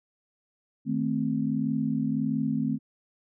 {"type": "chord", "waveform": "sine", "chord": "A diminished", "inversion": "second", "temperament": "equal", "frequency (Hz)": [155.56, 220, 261.6], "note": ["Eb3", "A3", "C4"], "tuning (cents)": [0, 0, 0], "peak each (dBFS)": [-31, -28, -28], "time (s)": [0.85, 2.79], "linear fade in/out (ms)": 50, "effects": []}